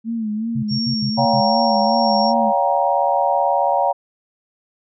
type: tone with vibrato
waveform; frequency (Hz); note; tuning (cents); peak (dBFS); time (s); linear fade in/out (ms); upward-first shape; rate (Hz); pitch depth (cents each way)
sine; 220.8; A3; +6; -20; 0.04-2.53; 50; sine; 2.7; 84
type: tone bursts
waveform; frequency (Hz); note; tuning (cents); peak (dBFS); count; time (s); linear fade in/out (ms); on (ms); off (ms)
sine; 134; C3; +42; -21; 6; 0.55-1.413; 10; 83; 73
type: tone with tremolo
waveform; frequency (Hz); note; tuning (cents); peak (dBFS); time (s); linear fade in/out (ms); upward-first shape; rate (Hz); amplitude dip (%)
sine; 5520; F8; -21; -22; 0.68-2.34; 50; sine; 1.5; 30
type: chord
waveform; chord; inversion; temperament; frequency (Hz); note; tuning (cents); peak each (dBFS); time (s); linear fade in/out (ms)
sine; G half-diminished seventh; second; just; 564.5 / 705.6 / 784 / 940.8; Db5 / F5 / G5 / Bb5; +31 / +18 / 0 / +16; -20; 1.17-3.93; 20
effects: none